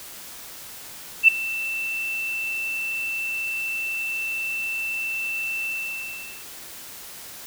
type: tone with ADSR envelope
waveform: sine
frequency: 2668 Hz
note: E7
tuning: 20 cents sharp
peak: -6 dBFS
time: 1.23-6.46 s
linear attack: 52 ms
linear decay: 5 ms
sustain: -19 dB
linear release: 790 ms
effects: white hiss -40 dBFS RMS until 7.46 s